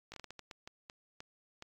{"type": "slowing click train", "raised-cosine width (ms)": 0.2, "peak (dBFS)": -29, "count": 12, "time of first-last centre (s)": [0.12, 1.624], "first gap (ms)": 18, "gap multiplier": 1.37, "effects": ["AAC 64 kbps"]}